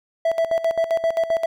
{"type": "tone with tremolo", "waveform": "triangle", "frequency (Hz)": 659.3, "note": "E5", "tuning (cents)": 0, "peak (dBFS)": -14, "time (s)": [0.25, 1.46], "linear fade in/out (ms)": 5, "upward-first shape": "square", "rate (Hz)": 7.6, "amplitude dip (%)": 75, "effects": []}